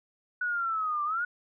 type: linear two-way sweep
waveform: sine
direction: down then up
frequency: 1480 to 1170 to 1480 Hz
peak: -27 dBFS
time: 0.41-1.25 s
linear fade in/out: 5 ms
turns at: 1.04 s
effects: none